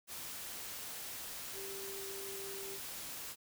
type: tone in noise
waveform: sine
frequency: 392 Hz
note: G4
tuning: in tune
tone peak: -46 dBFS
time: 1.53-2.79 s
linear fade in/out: 50 ms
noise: white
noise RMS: -45 dBFS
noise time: 0.07-3.36 s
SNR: -4 dB
effects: none